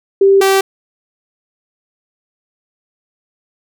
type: tone pair in turn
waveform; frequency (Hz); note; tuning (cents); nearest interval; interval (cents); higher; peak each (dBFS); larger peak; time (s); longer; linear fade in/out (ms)
sine / sawtooth; 392 / 387.7; G4 / G4; 0 / -19; unison; 19; first; -5; neither; 0.21-0.41 / 0.41-0.61; neither; 5
effects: none